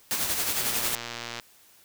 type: noise with tremolo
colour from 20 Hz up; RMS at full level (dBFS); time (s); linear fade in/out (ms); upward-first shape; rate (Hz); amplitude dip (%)
white; -26; 0.11-0.95; 0; sine; 11; 45
type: click train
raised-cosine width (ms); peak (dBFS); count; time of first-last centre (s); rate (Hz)
0.2; -17; 94; 0.61-1.398; 118
effects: white hiss -57 dBFS RMS until 1.84 s